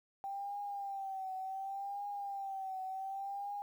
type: tone with vibrato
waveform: sine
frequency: 784 Hz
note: G5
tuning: in tune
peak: -38 dBFS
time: 0.24-3.62 s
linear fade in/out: 0 ms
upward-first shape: triangle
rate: 0.68 Hz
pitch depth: 70 cents each way
effects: 11-bit